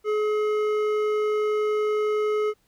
sine tone with hard clipping, 424.6 Hz, G#4, 38 cents sharp, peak -23 dBFS, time 0.04-2.54 s, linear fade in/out 50 ms, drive 10 dB, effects pink hiss -67 dBFS RMS until 2.67 s

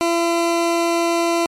20% pulse tone, 338.5 Hz, E4, 46 cents sharp, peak -11 dBFS, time 0.01-1.46 s, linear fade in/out 0 ms, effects low-pass 11000 Hz 12 dB/octave + MP3 64 kbps

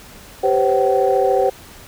sine tone cluster, 390.5 / 504 / 538 / 761 Hz, G4 / B4 / C5 / F#5, -7 / +35 / +48 / +48 cents, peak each -18 dBFS, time 0.43-1.5 s, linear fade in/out 10 ms, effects tanh soft clip ceiling -4 dBFS + pink hiss -41 dBFS RMS until 1.87 s

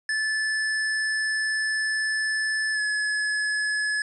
square tone with pitch glide, 1742 to 1705.2 Hz, A6 to G#6, -18 to +45 cents, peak -24 dBFS, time 0.09-4.02 s, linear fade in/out 2 ms, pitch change -37 cents, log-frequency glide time 2.73-2.8 s, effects resampled to 22050 Hz

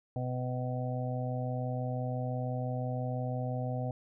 harmonic tone, 125.9 Hz, B2, 34 cents sharp, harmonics 1 / 2 / 4 / 5 / 6, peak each -33 / -40 / -41 / -41 / -42 dBFS, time 0.16-3.91 s, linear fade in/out 2 ms, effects none

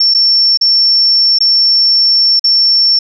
sine tone with dropouts, 5430 Hz, F8, 50 cents flat, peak -6 dBFS, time 0-2.99 s, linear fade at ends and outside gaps 5 ms, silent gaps 0.14-0.146 / 0.574-0.611 / 1.387-1.405 / 2.395-2.441 s, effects none

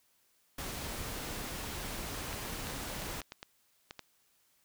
pink noise, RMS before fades -40 dBFS, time 0.58-3.21 s, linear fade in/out 5 ms
clicks, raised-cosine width 0.2 ms, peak -25 dBFS, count 9, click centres 2.329 / 2.671 / 2.701 / 3.02 / 3.217 / 3.321 / 3.429 / 3.909 / 3.993 s
effects white hiss -71 dBFS RMS until 4.64 s

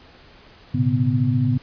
sine tone cluster, 110.3 / 124.5 / 139.3 / 249.8 Hz, A2 / B2 / C#3 / B3, +5 / +14 / +9 / +20 cents, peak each -22 dBFS, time 0.74-1.58 s, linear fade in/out 10 ms, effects pink hiss -48 dBFS RMS until 1.62 s + resampled to 11025 Hz

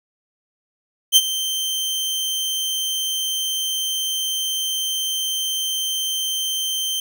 sawtooth tone with ADSR envelope, 3122 Hz, G7, 8 cents flat, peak -4 dBFS, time 1.12-7 s, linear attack 44 ms, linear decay 40 ms, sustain -14 dB, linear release 3 ms, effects none

